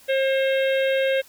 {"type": "harmonic tone", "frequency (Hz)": 535, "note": "C5", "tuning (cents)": 38, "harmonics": [1, 3, 4, 5, 6, 7], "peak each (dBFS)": [-19, -29, -31, -33, -35, -36], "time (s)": [0.08, 1.22], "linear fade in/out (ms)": 20, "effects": ["white hiss -51 dBFS RMS until 1.28 s"]}